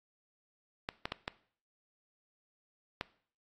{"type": "clicks", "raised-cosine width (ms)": 0.3, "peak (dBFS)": -18, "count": 5, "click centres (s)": [0.889, 1.055, 1.121, 1.279, 3.011], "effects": ["noise-tail reverb RT60 0.5 s tail -19 dB re dry", "AAC 32 kbps"]}